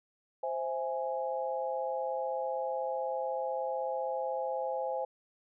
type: chord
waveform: sine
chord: C augmented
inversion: none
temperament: equal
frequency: 523.3 / 659.3 / 830.6 Hz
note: C5 / E5 / G#5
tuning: 0 / 0 / 0 cents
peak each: -34 / -38 / -36 dBFS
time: 0.43-5.05 s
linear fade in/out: 5 ms
effects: none